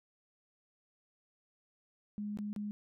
sine tone with dropouts, 207.7 Hz, G#3, in tune, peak -36 dBFS, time 2.18-2.71 s, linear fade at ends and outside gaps 0 ms, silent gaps 2.373-2.388 / 2.53-2.562 s, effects none

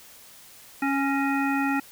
harmonic tone with a mistuned harmonic, 276.5 Hz, C#4, 4 cents flat, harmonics 1 / 3 / 5 / 7 / 9, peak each -24 / -29 / -31 / -32 / -34 dBFS, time 0.82-1.8 s, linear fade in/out 5 ms, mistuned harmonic 7, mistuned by -49 cents, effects white hiss -49 dBFS RMS until 1.91 s

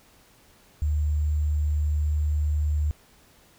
sine tone with sample-and-hold, 75.1 Hz, D2, 39 cents sharp, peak -21 dBFS, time 0.82-2.91 s, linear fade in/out 0 ms, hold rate 7350 Hz, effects pink hiss -57 dBFS RMS until 3.58 s

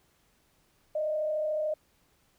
sine tone with frequency modulation, 615 Hz, D#5, 20 cents flat, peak -27 dBFS, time 0.95-1.74 s, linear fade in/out 5 ms, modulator 33.7 Hz, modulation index 0.45, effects pink hiss -68 dBFS RMS until 2.38 s

